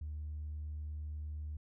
triangle tone with tanh clipping, 75.7 Hz, D#2, 47 cents flat, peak -39 dBFS, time 0.01-1.57 s, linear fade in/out 5 ms, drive 5 dB, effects none

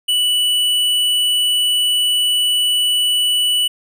triangle tone with tanh clipping, 2960 Hz, F#7, in tune, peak -15 dBFS, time 0.08-3.68 s, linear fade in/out 10 ms, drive 16 dB, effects none

